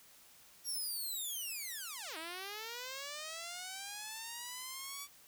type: linear two-way sweep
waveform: 5% pulse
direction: down then up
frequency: 5690 to 311.1 to 1152 Hz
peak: -31 dBFS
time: 0.64-5.08 s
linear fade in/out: 50 ms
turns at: 2.17 s
effects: white hiss -61 dBFS RMS until 5.27 s